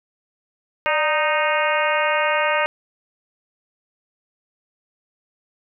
harmonic tone with a mistuned harmonic, 310 Hz, D#4, 6 cents flat, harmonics 2 / 3 / 4 / 5 / 6 / 7 / 8 / 9, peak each -22 / -24 / -25 / -26 / -27 / -27 / -28 / -29 dBFS, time 0.86-2.66 s, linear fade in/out 0 ms, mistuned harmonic 2, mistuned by -71 cents, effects none

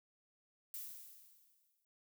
violet noise with exponential decay, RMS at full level -44 dBFS, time 0.74-1.85 s, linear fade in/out 1 ms, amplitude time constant 240 ms, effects none

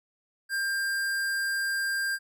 sine tone with hard clipping, 1594 Hz, G6, 28 cents sharp, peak -28 dBFS, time 0.49-2.19 s, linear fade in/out 50 ms, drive 17 dB, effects none

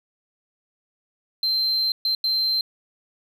sine tone bursts at uneven times, 4122 Hz, C8, 27 cents flat, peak -17 dBFS, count 3, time 1.43-1.92 / 2.05-2.15 / 2.24-2.61 s, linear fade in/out 2 ms, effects tanh soft clip ceiling -18 dBFS

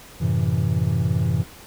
triangle chord, F# half-diminished seventh, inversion none, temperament equal, 92.5 / 110 / 130.81 / 164.81 Hz, F#2 / A2 / C3 / E3, 0 / 0 / 0 / 0 cents, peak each -22 dBFS, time 0.2-1.44 s, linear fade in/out 20 ms, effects pink hiss -44 dBFS RMS until 1.66 s

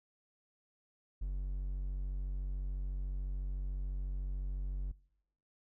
triangle tone, 46.95 Hz, F#1, 26 cents sharp, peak -32 dBFS, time 1.21-4.92 s, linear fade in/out 10 ms, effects noise-tail reverb RT60 0.8 s tail -23 dB re dry

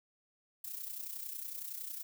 violet noise with amplitude modulation, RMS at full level -40 dBFS, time 0.64-2.03 s, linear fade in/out 5 ms, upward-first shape sine, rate 30.9 Hz, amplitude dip 65%, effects none

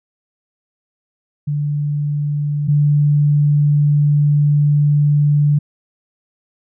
sine tone pair in turn, 146.6 / 146.6 Hz, D3 / D3, -3 / -3 cents, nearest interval unison, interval 0 cents, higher neither, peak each -16 / -10 dBFS, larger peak second, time 1.47-2.68 / 2.68-5.59 s, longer second, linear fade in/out 10 ms, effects none

